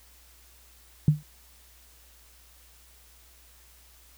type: tone with exponential decay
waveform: sine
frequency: 150 Hz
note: D3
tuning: 37 cents sharp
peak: -12 dBFS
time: 1.08-1.23 s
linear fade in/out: 2 ms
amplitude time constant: 32 ms
effects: added 60 Hz sine -57 dBFS peak until 4.17 s + white hiss -57 dBFS RMS until 4.17 s